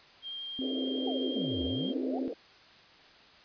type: tone with vibrato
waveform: sine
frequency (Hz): 3200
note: G7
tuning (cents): +35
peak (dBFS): -37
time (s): 0.22-1.94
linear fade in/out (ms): 50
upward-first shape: triangle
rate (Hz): 11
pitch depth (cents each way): 12
type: tone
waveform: sine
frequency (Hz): 261.6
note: C4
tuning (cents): 0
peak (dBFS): -32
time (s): 0.59-2.28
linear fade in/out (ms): 0
type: band-pass noise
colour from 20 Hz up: white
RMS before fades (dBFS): -38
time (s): 0.61-2.34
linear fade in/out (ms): 10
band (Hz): 280 to 550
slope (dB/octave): 48
type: exponential two-way sweep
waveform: sine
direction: down then up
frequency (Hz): 804 to 70.3 to 804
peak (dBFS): -36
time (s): 1.07-2.19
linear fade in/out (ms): 5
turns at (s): 1.64
effects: white hiss -56 dBFS RMS until 3.44 s + resampled to 11025 Hz